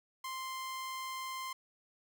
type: tone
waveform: sawtooth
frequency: 1046.5 Hz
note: C6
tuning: in tune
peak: -35 dBFS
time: 0.24-1.53 s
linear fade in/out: 5 ms
effects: none